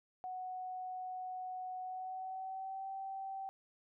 sine tone with pitch glide, 740 to 774.1 Hz, F#5 to G5, 0 to -22 cents, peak -40 dBFS, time 0.24-3.49 s, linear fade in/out 0 ms, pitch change +78 cents, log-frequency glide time 1.82-2.87 s, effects none

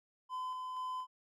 triangle tone with tremolo, 1018 Hz, C6, 48 cents flat, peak -35 dBFS, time 0.29-1.07 s, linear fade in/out 50 ms, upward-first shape square, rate 2.1 Hz, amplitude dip 25%, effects none

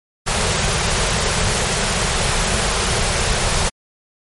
pink band-stop noise, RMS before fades -18 dBFS, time 0.26-3.7 s, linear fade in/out 20 ms, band 220 to 360 Hz, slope 96 dB/octave, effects MP3 48 kbps

